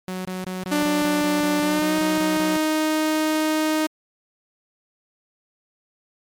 sawtooth tone bursts, 185 Hz, F#3, in tune, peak -23 dBFS, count 13, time 0.08-2.566 s, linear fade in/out 0 ms, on 170 ms, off 23 ms
sawtooth tone with pitch glide, 295.8 to 311 Hz, D4 to D#4, +13 to -1 cents, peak -15 dBFS, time 0.71-3.87 s, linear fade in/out 10 ms, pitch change +86 cents, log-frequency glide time 1.62-1.96 s
effects MP3 96 kbps

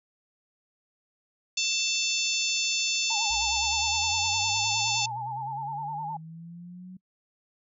harmonic tone, 887 Hz, A5, 14 cents sharp, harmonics 3 / 4 / 5 / 6 / 7 / 8, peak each -30 / -31 / -32 / -33 / -33 / -34 dBFS, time 1.57-5.06 s, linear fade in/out 5 ms
sine tone with vibrato, 860 Hz, A5, 40 cents flat, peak -31 dBFS, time 3.1-6.17 s, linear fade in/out 5 ms, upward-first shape sine, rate 9.7 Hz, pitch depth 100 cents each way
sine linear sweep, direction up, 57.2 to 186.4 Hz, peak -40 dBFS, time 3.3-6.97 s, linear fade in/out 5 ms
effects noise-tail reverb RT60 0.1 s tail -25 dB re dry

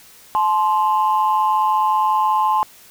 sine tone pair together, 861 / 1046.5 Hz, A5 / C6, -38 / 0 cents, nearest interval minor third, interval 338 cents, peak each -16 dBFS, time 0.35-2.63 s, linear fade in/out 0 ms, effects tanh soft clip ceiling -8 dBFS + white hiss -46 dBFS RMS until 2.9 s

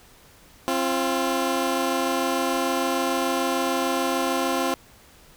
15% pulse tone pair together, 265.8 / 345.5 Hz, C4 / F4, +27 / -19 cents, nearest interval perfect fourth, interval 454 cents, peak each -18 / -19 dBFS, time 0.68-4.74 s, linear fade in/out 0 ms, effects pink hiss -52 dBFS RMS until 5.36 s

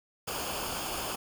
pink noise with comb filter, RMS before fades -35 dBFS, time 0.27-1.16 s, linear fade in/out 10 ms, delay 0.51 ms, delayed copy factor -0.65, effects none

